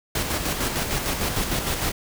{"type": "noise with tremolo", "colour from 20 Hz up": "pink", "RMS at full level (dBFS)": -24, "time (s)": [0.15, 1.92], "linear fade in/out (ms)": 5, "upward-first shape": "square", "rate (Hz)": 6.6, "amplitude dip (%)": 40, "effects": []}